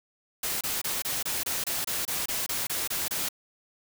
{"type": "noise bursts", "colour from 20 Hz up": "white", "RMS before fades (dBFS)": -30, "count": 14, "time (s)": [0.43, 3.288], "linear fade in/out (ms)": 5, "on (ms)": 180, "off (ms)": 26, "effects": []}